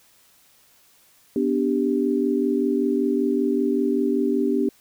sine chord, G major, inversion first, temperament equal with one note detuned, 246.9 / 292.1 / 392 Hz, B3 / D4 / G4, 0 / -9 / 0 cents, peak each -23 dBFS, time 1.36-4.69 s, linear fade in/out 2 ms, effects white hiss -57 dBFS RMS until 4.8 s

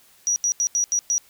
sine tone bursts at uneven times, 5800 Hz, F#8, 35 cents flat, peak -17 dBFS, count 6, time 0.27-0.36 / 0.44-0.52 / 0.6-0.67 / 0.75-0.84 / 0.92-0.99 / 1.1-1.18 s, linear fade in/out 0 ms, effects tanh soft clip ceiling -14 dBFS + white hiss -55 dBFS RMS until 1.29 s

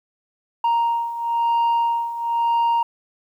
sine beating tone pair, 932.3 / 933.3 Hz, A#5 / A#5, 0 / +2 cents, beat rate 1 Hz, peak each -21 / -17 dBFS, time 0.64-2.83 s, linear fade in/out 5 ms, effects tanh soft clip ceiling -15 dBFS + 9-bit

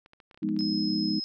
clicks, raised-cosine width 0.3 ms, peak -36 dBFS, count 10, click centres 0.061 / 0.134 / 0.202 / 0.312 / 0.345 / 0.375 / 0.431 / 0.489 / 0.565 / 0.608 s
sine chord, F half-diminished seventh, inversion none, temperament equal, 174.61 / 207.7 / 246.9 / 311.1 Hz, F3 / Ab3 / Cb4 / Eb4, 0 / 0 / 0 / 0 cents, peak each -35 / -29 / -34 / -29 dBFS, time 0.42-1.2 s, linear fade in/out 10 ms
sine tone, 5130 Hz, E8, 48 cents flat, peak -31 dBFS, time 0.59-1.24 s, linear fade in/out 0 ms
effects none

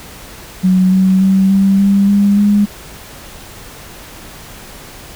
sine tone with pitch steps, 185.5 / 188.63 / 191.82 / 195.06 / 198.36 / 201.7 / 205.1 Hz, F#3 / F#3 / G3 / G3 / G3 / G3 / G#3, +5 / +34 / -37 / -8 / +21 / +50 / -21 cents, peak -7 dBFS, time 0.63-2.66 s, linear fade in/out 20 ms, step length 290 ms, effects pink hiss -34 dBFS RMS until 5.15 s

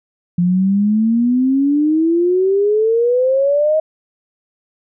sine exponential sweep, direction up, 173 to 634 Hz, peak -11 dBFS, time 0.38-3.8 s, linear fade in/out 5 ms, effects none

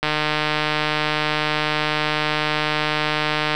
click train, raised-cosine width 0.3 ms, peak -4 dBFS, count 536, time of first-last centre 0.03-3.55 s, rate 152 Hz, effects none

